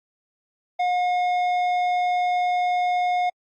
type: tone with tanh clipping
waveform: sine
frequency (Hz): 719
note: F#5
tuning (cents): -50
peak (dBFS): -21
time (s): 0.79-3.3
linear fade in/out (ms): 10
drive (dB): 10
effects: AAC 64 kbps